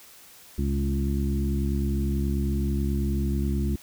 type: harmonic tone with a mistuned harmonic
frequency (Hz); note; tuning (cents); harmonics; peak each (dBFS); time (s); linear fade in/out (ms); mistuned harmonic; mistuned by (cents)
69.3; C#2; 0; 1 / 2 / 3 / 4 / 5; -25 / -31 / -29 / -35 / -35; 0.58-3.76; 5; 2; -22
effects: white hiss -50 dBFS RMS until 3.82 s